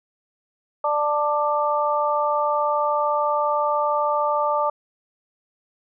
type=harmonic tone; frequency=295.6 Hz; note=D4; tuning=11 cents sharp; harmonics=2 / 3 / 4; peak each=-23 / -23 / -23 dBFS; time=0.84-4.7 s; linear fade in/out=5 ms; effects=none